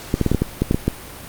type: clicks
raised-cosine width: 3 ms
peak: -3 dBFS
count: 10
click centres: 0.141 / 0.213 / 0.263 / 0.316 / 0.347 / 0.42 / 0.62 / 0.711 / 0.745 / 0.88 s
effects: pink hiss -36 dBFS RMS until 1.28 s + Opus 48 kbps